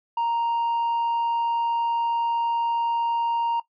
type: tone with tanh clipping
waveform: sine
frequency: 932.3 Hz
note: A#5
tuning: in tune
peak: -22 dBFS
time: 0.17-3.6 s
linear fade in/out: 5 ms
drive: 3 dB
effects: noise-tail reverb RT60 0.1 s tail -17 dB re dry